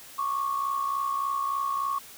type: tone pair together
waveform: sine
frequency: 1101.6 / 1165 Hz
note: C#6 / D6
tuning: -11 / -14 cents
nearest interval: minor second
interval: 97 cents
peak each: -26 / -32 dBFS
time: 0.18-1.99 s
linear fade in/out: 10 ms
effects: tanh soft clip ceiling -18 dBFS + white hiss -47 dBFS RMS until 2.17 s